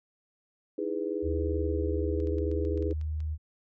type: chord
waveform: sine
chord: E major seventh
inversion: third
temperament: just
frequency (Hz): 309 / 329.6 / 412 / 494.4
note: D#4 / E4 / G#4 / B4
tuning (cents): -12 / 0 / -14 / +2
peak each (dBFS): -36 / -36 / -32 / -36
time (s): 0.78-2.93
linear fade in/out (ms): 5
type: tone with pitch glide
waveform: sine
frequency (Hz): 77.8 to 77.26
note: D#2 to D#2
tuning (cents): 0 to -12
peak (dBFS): -29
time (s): 1.22-3.38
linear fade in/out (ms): 50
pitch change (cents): -12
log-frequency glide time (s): 1.37-1.82
type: clicks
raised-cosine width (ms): 0.2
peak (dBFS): -37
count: 10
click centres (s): 2.202 / 2.272 / 2.384 / 2.515 / 2.651 / 2.776 / 2.825 / 2.91 / 3.013 / 3.204
effects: none